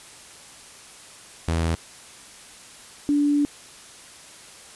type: tone pair in turn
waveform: sawtooth / sine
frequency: 82.41 / 290.1 Hz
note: E2 / D4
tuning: 0 / -21 cents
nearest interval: octave + minor seventh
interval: 2179 cents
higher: second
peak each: -17 dBFS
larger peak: neither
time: 1.48-1.75 / 3.09-3.45 s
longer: second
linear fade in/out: 0 ms
effects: white hiss -45 dBFS RMS until 4.75 s + resampled to 24000 Hz